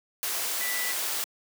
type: tone in noise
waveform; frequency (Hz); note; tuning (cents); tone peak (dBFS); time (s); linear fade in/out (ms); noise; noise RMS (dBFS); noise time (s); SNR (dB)
sine; 1975.5; B6; 0; -32; 0.61-0.92; 0; white; -30; 0.23-1.24; -5
effects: high-pass 400 Hz 12 dB/octave